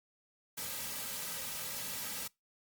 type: noise with comb filter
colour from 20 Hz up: white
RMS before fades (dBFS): -40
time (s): 0.57-2.28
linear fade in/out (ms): 10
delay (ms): 2.8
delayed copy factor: -0.75
effects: noise-tail reverb RT60 0.2 s tail -24 dB re dry + Opus 48 kbps